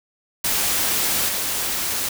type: noise with level steps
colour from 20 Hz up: white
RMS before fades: -21 / -24 dBFS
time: 0.44-2.09 s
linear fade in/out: 5 ms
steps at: 1.28 s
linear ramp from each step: 10 ms
effects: none